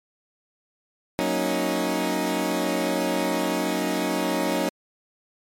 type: chord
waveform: 20% pulse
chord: D# minor seventh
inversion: first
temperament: equal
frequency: 185 / 233.1 / 277.2 / 311.1 Hz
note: F#3 / A#3 / C#4 / D#4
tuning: 0 / 0 / 0 / 0 cents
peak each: -24 / -25 / -23 / -22 dBFS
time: 1.19-4.69 s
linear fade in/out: 0 ms
effects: MP3 64 kbps